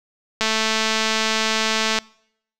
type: click train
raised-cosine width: 0.2 ms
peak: -3 dBFS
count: 348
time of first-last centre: 0.41-1.987 s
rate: 220 Hz
effects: noise-tail reverb RT60 0.7 s tail -25 dB re dry